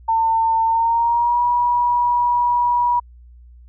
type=tone with pitch glide; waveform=sine; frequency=902 to 966.7 Hz; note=A5 to B5; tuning=+43 to -37 cents; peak=-14 dBFS; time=0.08-3 s; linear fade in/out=10 ms; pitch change=+120 cents; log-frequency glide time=0.65-1.42 s; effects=added 60 Hz sine -41 dBFS peak until 3.68 s